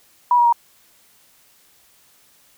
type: tone with pitch steps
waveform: sine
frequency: 975 / 955 / 943 Hz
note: B5 / A#5 / A#5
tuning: -23 / +42 / +20 cents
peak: -11 dBFS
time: 0.31-0.526 s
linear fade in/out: 2 ms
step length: 72 ms
effects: white hiss -55 dBFS RMS until 2.57 s